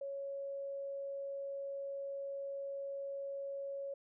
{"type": "tone", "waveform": "sine", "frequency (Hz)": 554.4, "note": "C#5", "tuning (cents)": 0, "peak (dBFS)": -39, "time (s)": [0.01, 3.94], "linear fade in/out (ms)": 5, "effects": []}